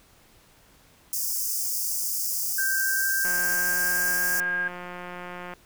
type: high-pass noise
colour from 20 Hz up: white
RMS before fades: -28 dBFS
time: 1.13-4.4 s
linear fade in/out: 0 ms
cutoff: 4900 Hz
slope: 96 dB/octave
type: tone with pitch glide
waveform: sine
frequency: 1568 to 1617.7 Hz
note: G6 to G#6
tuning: 0 to -46 cents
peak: -24 dBFS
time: 2.58-4.68 s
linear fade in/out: 5 ms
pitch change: +54 cents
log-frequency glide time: 2.91-4.45 s
type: click train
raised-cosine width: 0.5 ms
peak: -23 dBFS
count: 408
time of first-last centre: 3.25-5.537 s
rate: 178 Hz
effects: pink hiss -57 dBFS RMS until 5.65 s